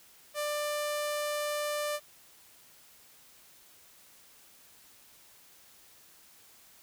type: tone with low-pass filter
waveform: sawtooth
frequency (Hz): 593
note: D5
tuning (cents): +17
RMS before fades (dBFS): -33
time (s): 0.34-2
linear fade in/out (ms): 50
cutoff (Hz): 12000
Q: 1.4
effects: white hiss -58 dBFS RMS until 6.82 s